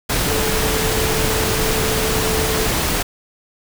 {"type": "tone in noise", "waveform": "sine", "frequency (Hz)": 438.8, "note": "A4", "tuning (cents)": -5, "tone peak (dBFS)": -23, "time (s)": [0.27, 2.67], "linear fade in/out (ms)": 10, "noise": "pink", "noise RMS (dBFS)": -19, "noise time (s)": [0.09, 3.03], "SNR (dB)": -7, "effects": []}